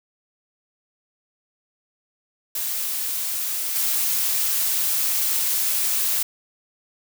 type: noise with level steps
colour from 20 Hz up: blue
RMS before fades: -26 / -22 dBFS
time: 2.55-6.23 s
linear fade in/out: 5 ms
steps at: 3.75 s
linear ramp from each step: 10 ms
effects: none